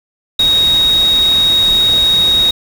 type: tone in noise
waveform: sine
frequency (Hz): 3769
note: A#7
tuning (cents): +18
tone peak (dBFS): -8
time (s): 0.39-2.51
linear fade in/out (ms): 5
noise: pink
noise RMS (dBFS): -24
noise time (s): 0.39-2.51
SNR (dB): +13
effects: none